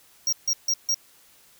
square tone bursts, 5630 Hz, F8, 13 cents sharp, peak -21 dBFS, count 4, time 0.27-0.944 s, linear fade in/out 2 ms, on 56 ms, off 150 ms, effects white hiss -56 dBFS RMS until 1.59 s

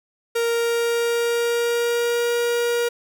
45% pulse tone with pitch glide, 466.2 to 474.9 Hz, A#4 to A#4, 0 to +32 cents, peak -19 dBFS, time 0.35-2.89 s, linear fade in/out 10 ms, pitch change +32 cents, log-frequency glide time 0.45-2.3 s, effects none

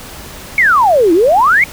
sine exponential two-way sweep, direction down then up, 2269 to 317.5 to 2269 Hz, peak -6 dBFS, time 0.58-1.64 s, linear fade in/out 2 ms, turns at 1.13 s, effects pink hiss -31 dBFS RMS until 1.72 s

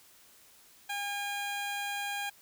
15% pulse tone, 810 Hz, G#5, 43 cents flat, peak -27 dBFS, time 0.89-2.3 s, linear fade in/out 10 ms, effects white hiss -59 dBFS RMS until 2.41 s

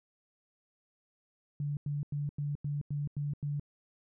sine tone bursts, 145 Hz, D3, 22 cents flat, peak -31 dBFS, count 8, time 1.6-3.597 s, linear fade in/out 2 ms, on 170 ms, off 91 ms, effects none

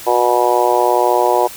harmonic tone, 121.8 Hz, B2, 24 cents flat, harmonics 3 / 4 / 5 / 6 / 7 / 8, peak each -18 / -18 / -18 / -18 / -18 / -18 dBFS, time 0.06-1.48 s, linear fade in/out 20 ms, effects white hiss -33 dBFS RMS until 1.56 s

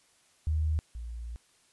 sine tone pair in turn, 77.78 / 58.27 Hz, D#2 / A#1, 0 / 0 cents, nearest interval perfect fourth, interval 500 cents, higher first, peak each -25 / -36 dBFS, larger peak first, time 0.47-0.79 / 0.95-1.36 s, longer second, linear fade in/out 0 ms, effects white hiss -65 dBFS RMS until 1.72 s + resampled to 24000 Hz

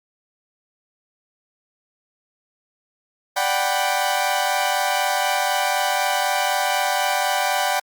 sawtooth chord, G major seventh, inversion second, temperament equal, 587.3 / 740 / 784 / 987.8 Hz, D5 / F#5 / G5 / B5, 0 / 0 / 0 / 0 cents, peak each -23 / -20 / -19 / -23 dBFS, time 3.36-7.8 s, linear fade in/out 10 ms, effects Opus 48 kbps

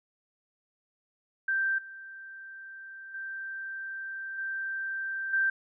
sine tone with level steps, 1568 Hz, G6, in tune, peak -25 / -42 / -35 / -31 / -23 dBFS, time 1.48-5.5 s, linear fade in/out 5 ms, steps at 1.78 / 3.14 / 4.38 / 5.33 s, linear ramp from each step 5 ms, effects none

